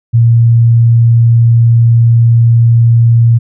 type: tone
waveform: sine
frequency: 116.54 Hz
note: A#2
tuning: in tune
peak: -3 dBFS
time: 0.13-3.39 s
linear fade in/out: 20 ms
effects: none